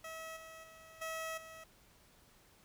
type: tone with level steps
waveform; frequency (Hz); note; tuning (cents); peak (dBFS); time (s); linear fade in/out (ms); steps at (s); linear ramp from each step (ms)
15% pulse; 645; E5; -38; -38 / -44 / -49 / -33 / -44; 0.04-1.64; 5; 0.36 / 0.63 / 1.01 / 1.37; 10
effects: pink hiss -65 dBFS RMS until 2.64 s